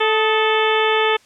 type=harmonic tone with a mistuned harmonic; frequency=438.1 Hz; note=A4; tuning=7 cents flat; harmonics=1 / 2 / 3 / 4 / 5 / 6 / 7 / 8; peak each=-18 / -21 / -23 / -24 / -25 / -26 / -26 / -27 dBFS; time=0-1.17 s; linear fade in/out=10 ms; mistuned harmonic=3; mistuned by=-57 cents; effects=white hiss -52 dBFS RMS until 1.25 s + low-pass 7000 Hz 12 dB/octave